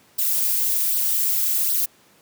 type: noise with flanger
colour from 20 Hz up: violet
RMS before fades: -21 dBFS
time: 0.18-1.86 s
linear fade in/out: 10 ms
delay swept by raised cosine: 0.21 to 6.11 ms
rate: 1.3 Hz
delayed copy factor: +0.65
effects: pink hiss -55 dBFS RMS until 2.21 s + high-pass 150 Hz 12 dB/octave

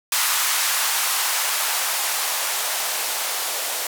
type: noise with band-pass filter sweep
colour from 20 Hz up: violet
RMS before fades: -23 dBFS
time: 0.12-3.87 s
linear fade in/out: 2 ms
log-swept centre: 1100 to 580 Hz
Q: 1.5
effects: none

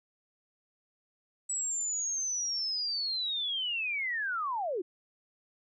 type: linear sweep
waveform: sine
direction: down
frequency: 7902 to 325.9 Hz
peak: -30 dBFS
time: 1.49-4.82 s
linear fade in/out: 10 ms
effects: none

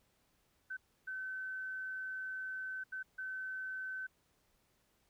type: tone bursts at uneven times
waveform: sine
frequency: 1527 Hz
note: G6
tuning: 46 cents flat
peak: -39 dBFS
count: 4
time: 0.7-0.77 / 1.07-2.84 / 2.92-3.03 / 3.18-4.07 s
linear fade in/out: 10 ms
effects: pink hiss -75 dBFS RMS until 5.09 s

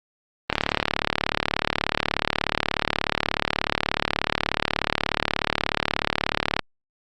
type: click train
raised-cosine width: 0.3 ms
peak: -3 dBFS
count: 224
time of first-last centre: 0.5-6.593 s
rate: 36.6 Hz
effects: Opus 32 kbps

